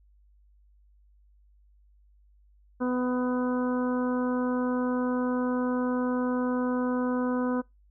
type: harmonic tone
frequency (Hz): 250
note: B3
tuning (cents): +21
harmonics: 1 / 2 / 3 / 4 / 5 / 6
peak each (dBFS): -26 / -31 / -42 / -37 / -40 / -41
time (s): 2.8-7.62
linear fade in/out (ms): 20
effects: noise-tail reverb RT60 0.2 s tail -25 dB re dry + added 50 Hz sine -57 dBFS peak until 7.9 s